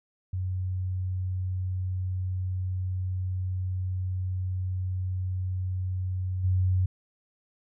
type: tone with level steps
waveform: sine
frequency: 92.5 Hz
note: F#2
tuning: in tune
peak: -27 / -21 dBFS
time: 0.33-6.86 s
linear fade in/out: 5 ms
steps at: 6.43 s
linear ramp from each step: 20 ms
effects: none